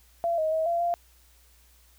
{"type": "tone with pitch steps", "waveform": "sine", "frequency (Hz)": [680, 629, 639, 683, 692], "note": ["F5", "D#5", "D#5", "F5", "F5"], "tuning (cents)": [-46, 19, 46, -39, -16], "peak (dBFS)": -23, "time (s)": [0.24, 0.94], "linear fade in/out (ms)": 0, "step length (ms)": 140, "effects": ["added 60 Hz sine -58 dBFS peak until 1.98 s", "white hiss -61 dBFS RMS until 1.98 s"]}